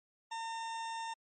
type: tone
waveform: 40% pulse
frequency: 909 Hz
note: A#5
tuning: 44 cents flat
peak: -37 dBFS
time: 0.31-1.14 s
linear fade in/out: 10 ms
effects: MP3 32 kbps